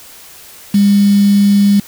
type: tone with quantisation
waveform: sine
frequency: 201.7 Hz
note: G3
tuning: 50 cents sharp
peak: -6 dBFS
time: 0.74-1.8 s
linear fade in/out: 5 ms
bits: 4
effects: white hiss -37 dBFS RMS until 1.87 s